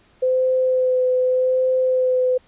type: tone with vibrato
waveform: sine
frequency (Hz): 511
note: C5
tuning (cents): -41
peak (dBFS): -15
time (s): 0.22-2.38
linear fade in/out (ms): 10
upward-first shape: sine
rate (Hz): 0.84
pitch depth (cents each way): 14
effects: pink hiss -56 dBFS RMS until 2.47 s + resampled to 8000 Hz